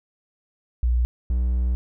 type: tone pair in turn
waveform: sine / triangle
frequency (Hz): 60.3 / 61.39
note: B1 / B1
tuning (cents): -41 / -10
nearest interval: unison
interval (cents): 31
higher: second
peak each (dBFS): -17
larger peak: neither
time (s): 0.83-1.05 / 1.3-1.75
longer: second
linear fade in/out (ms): 0
effects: none